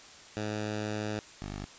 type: tone pair in turn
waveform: 10% pulse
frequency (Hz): 106.3 / 50.17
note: G#2 / G1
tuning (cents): +41 / +41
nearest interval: octave + minor second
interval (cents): 1300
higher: first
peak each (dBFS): -24 / -29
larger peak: first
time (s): 0.37-1.19 / 1.42-1.65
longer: first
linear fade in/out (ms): 0
effects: white hiss -51 dBFS RMS until 1.78 s + resampled to 16000 Hz